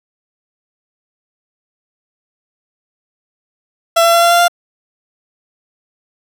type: tone with pitch steps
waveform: 30% pulse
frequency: 671 / 676.1 / 681.2 / 686.3 / 691.5 / 696.7 Hz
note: E5 / E5 / F5 / F5 / F5 / F5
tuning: +31 / +44 / -43 / -30 / -17 / -4 cents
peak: -5 dBFS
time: 3.96-4.482 s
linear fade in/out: 10 ms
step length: 87 ms
effects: none